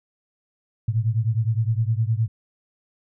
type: beating tone pair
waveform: sine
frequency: 108.7 / 118.4 Hz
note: A2 / A#2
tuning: -21 / +27 cents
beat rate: 9.7 Hz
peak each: -21 / -23 dBFS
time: 0.88-2.28 s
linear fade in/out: 5 ms
effects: none